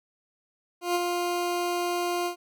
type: tone with ADSR envelope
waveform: 20% pulse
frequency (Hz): 351.3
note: F4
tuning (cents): +10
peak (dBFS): -17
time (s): 0.81-2.36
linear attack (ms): 140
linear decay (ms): 30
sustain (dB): -4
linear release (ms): 98
effects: none